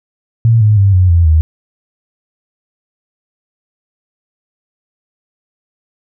sine tone with pitch steps, 114.8 / 106.5 / 98.79 / 91.64 / 85.01 / 78.86 Hz, A#2 / G#2 / G2 / F#2 / F2 / D#2, -26 / +44 / +14 / -16 / -46 / +24 cents, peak -5 dBFS, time 0.45-1.41 s, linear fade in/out 0 ms, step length 160 ms, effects none

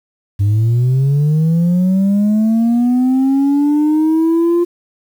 sine linear sweep, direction up, 98 to 349.2 Hz, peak -7 dBFS, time 0.39-4.65 s, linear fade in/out 20 ms, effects tanh soft clip ceiling -9 dBFS + 7-bit

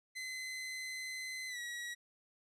sawtooth tone with pitch glide, 2043 to 1917.2 Hz, C7 to A#6, -42 to +48 cents, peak -37 dBFS, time 0.15-1.95 s, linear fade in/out 20 ms, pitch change -110 cents, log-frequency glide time 1.48-1.59 s, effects low-pass 10000 Hz 12 dB/octave

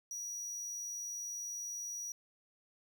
square tone, 5800 Hz, F#8, 35 cents flat, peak -40 dBFS, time 0.11-2.12 s, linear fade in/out 2 ms, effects none

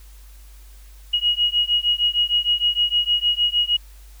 sine beating tone pair, 2891 / 2897.5 Hz, F#7 / F#7, -41 / -37 cents, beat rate 6.5 Hz, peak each -20 / -20 dBFS, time 1.13-3.77 s, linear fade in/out 10 ms, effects added 50 Hz sine -41 dBFS peak until 4.2 s + white hiss -53 dBFS RMS until 4.2 s

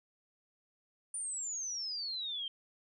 sine exponential sweep, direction down, 9397 to 3120 Hz, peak -36 dBFS, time 1.14-2.48 s, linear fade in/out 2 ms, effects none

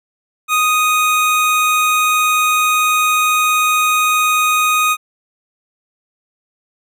25% pulse tone, 1244.5 Hz, D#6, in tune, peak -8 dBFS, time 0.48-4.97 s, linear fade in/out 50 ms, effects none

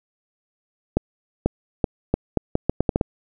accelerating click train, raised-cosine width 2 ms, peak -4 dBFS, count 11, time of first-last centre 0.97-3.012 s, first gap 490 ms, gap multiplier 0.78, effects none

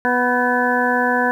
harmonic tone with a mistuned harmonic, 246.9 Hz, B3, in tune, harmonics 1 / 2 / 3 / 4 / 6 / 7, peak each -22 / -22 / -22 / -22 / -22 / -22 dBFS, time 0.05-1.31 s, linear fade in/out 0 ms, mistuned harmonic 6, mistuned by +34 cents, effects 8-bit

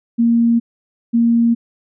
sine tone pair in turn, 233.1 / 233.1 Hz, A#3 / A#3, 0 / 0 cents, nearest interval unison, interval 0 cents, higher neither, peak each -10 dBFS, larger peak neither, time 0.18-0.6 / 1.13-1.55 s, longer neither, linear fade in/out 20 ms, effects none

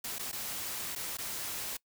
white noise with dropouts, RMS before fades -38 dBFS, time 0.04-1.77 s, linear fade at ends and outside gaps 5 ms, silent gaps 0.185-0.193 / 0.316-0.327 / 0.952-0.959 / 1.171-1.184 s, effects noise-tail reverb RT60 0.1 s tail -22 dB re dry

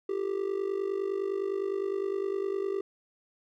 triangle tone with amplitude modulation, 392.2 Hz, G4, 1 cent sharp, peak -23 dBFS, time 0.09-2.81 s, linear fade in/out 5 ms, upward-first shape sine, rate 49.8 Hz, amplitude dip 80%, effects none

